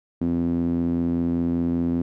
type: tone with band-pass filter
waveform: sawtooth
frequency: 85.1 Hz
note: F2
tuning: 44 cents flat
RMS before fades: -23 dBFS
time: 0.21-2.02 s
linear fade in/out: 5 ms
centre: 250 Hz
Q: 3.9
effects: none